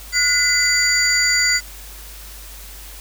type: tone cluster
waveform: sine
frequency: 1450 / 2025 / 4704 / 6990 Hz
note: F#6 / B6 / D8 / A8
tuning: -35 / +43 / +2 / -12 cents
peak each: -22 / -18 / -19 / -20 dBFS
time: 0.12-1.61 s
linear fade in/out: 50 ms
effects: added 50 Hz sine -37 dBFS peak until 3 s + white hiss -39 dBFS RMS until 3 s